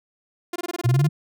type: tone bursts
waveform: sawtooth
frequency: 349.2 Hz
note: F4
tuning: in tune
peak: -22 dBFS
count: 11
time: 0.53-1.069 s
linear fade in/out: 5 ms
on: 29 ms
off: 22 ms
type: exponential sweep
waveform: sine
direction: up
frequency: 116.54 to 155.56 Hz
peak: -15 dBFS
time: 0.84-1.09 s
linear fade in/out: 20 ms
effects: none